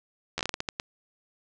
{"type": "slowing click train", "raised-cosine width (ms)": 0.2, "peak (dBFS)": -12, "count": 10, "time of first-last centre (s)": [0.38, 0.799], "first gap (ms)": 12, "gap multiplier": 1.32, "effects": ["resampled to 24000 Hz", "9-bit"]}